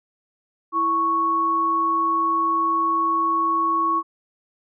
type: tone pair together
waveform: sine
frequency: 330.4 / 1108 Hz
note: E4 / C#6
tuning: +4 / -1 cents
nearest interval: octave + major sixth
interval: 2095 cents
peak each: -28 / -18 dBFS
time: 0.72-4.03 s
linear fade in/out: 50 ms
effects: none